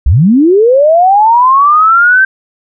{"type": "linear sweep", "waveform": "sine", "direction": "up", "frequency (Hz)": [51.1, 1568], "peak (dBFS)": -3, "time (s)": [0.06, 2.25], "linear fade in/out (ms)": 5, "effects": []}